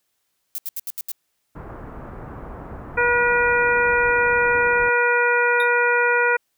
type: noise bursts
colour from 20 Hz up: violet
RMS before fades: -28 dBFS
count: 6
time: 0.55-1.117 s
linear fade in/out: 0 ms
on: 32 ms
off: 75 ms
type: low-pass noise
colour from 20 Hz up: pink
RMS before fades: -36 dBFS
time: 1.55-4.9 s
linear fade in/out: 10 ms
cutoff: 1400 Hz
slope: 24 dB/octave
type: harmonic tone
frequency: 482 Hz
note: B4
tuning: 42 cents flat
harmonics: 1 / 2 / 3 / 4 / 5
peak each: -21 / -23 / -19 / -25 / -25 dBFS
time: 2.97-6.37 s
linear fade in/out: 10 ms
type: tone with exponential decay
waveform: square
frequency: 3692 Hz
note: A#7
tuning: 17 cents flat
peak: -27 dBFS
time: 5.6-5.7 s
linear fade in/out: 2 ms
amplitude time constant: 20 ms
effects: white hiss -72 dBFS RMS until 6.57 s